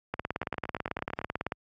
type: two click trains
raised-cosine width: 0.5 ms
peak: -15 / -20 dBFS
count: 26 / 8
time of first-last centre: 0.14-1.521 / 0.43-1.215 s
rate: 18.1 / 8.92 Hz
effects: high-pass 60 Hz 12 dB/octave + AAC 48 kbps